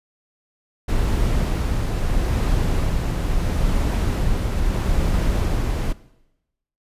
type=noise with tremolo; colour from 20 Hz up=brown; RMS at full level=-19 dBFS; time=0.88-5.93 s; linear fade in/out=10 ms; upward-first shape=sine; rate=0.76 Hz; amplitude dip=25%; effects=noise-tail reverb RT60 0.9 s tail -18 dB re dry + resampled to 32000 Hz